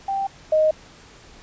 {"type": "tone pair in turn", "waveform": "sine", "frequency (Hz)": [784, 622.3], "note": ["G5", "D#5"], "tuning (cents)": [0, 0], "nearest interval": "major third", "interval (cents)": 400, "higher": "first", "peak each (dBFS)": [-21, -14], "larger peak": "second", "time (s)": [[0.08, 0.27], [0.52, 0.71]], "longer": "neither", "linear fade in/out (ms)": 5, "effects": ["pink hiss -47 dBFS RMS until 1.42 s", "resampled to 16000 Hz"]}